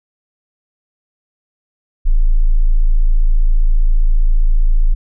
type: tone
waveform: sine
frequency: 27.5 Hz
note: A0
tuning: in tune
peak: -7 dBFS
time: 2.05-4.95 s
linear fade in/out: 20 ms
effects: none